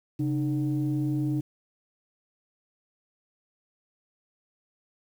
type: tone pair together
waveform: sine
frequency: 135.53 / 303.8 Hz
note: C#3 / D#4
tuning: -39 / -41 cents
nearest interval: octave + major second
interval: 1398 cents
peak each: -26 dBFS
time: 0.19-1.41 s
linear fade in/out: 10 ms
effects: tanh soft clip ceiling -19 dBFS + 9-bit